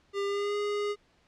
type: tone with pitch glide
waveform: square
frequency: 400 to 412.4 Hz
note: G4 to G#4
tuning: +35 to -12 cents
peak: -29 dBFS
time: 0.13-0.96 s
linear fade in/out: 50 ms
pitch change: +53 cents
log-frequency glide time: 0.26-0.56 s
effects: pink hiss -66 dBFS RMS until 1.27 s + low-pass 5000 Hz 12 dB/octave